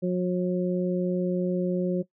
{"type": "harmonic tone", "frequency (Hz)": 180.6, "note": "F#3", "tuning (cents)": -42, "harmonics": [1, 2, 3], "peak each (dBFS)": [-25, -28, -30], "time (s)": [0.02, 2.03], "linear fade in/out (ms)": 20, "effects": ["noise-tail reverb RT60 0.1 s tail -19 dB re dry"]}